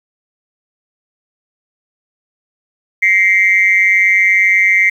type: tone with amplitude modulation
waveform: sine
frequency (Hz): 2093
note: C7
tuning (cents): 0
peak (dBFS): -3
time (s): 3.02-4.9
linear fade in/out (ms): 10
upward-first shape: sine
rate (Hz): 192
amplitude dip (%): 90
effects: tanh soft clip ceiling 0 dBFS + 7-bit